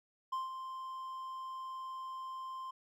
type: tone with ADSR envelope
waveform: triangle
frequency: 1046.5 Hz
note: C6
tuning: in tune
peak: -31 dBFS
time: 0.32-2.71 s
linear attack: 10 ms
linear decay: 160 ms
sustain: -8 dB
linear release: 7 ms
effects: none